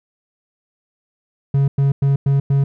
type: tone bursts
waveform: triangle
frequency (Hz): 138.59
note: C#3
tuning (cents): 0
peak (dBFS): -10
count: 5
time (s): 1.54-2.64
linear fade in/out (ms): 5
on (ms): 140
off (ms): 100
effects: none